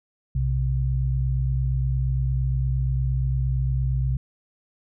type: tone pair together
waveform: sine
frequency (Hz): 61.74 / 130.37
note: B1 / C3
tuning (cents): 0 / -6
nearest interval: octave + minor second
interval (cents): 1294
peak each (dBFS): -23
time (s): 0.35-4.17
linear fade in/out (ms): 5
effects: none